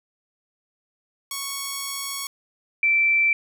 5% pulse / sine tone pair in turn, 1108.7 / 2336 Hz, C#6 / D7, 0 / -10 cents, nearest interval octave + minor second, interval 1290 cents, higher second, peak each -16 / -16 dBFS, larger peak neither, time 1.31-2.27 / 2.83-3.33 s, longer first, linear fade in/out 2 ms, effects none

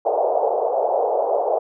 white band-pass noise, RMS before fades -20 dBFS, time 0.05-1.59 s, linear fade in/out 10 ms, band 440 to 790 Hz, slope 48 dB/octave, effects none

